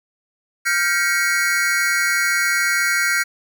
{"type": "chord", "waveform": "square", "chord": "G half-diminished seventh", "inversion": "third", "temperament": "equal with one note detuned", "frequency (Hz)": [1396.9, 1568, 1912.7, 2217], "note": ["F6", "G6", "Bb6", "Db7"], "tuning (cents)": [0, 0, 44, 0], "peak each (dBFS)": -23, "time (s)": [0.65, 3.24], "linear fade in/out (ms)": 20, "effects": []}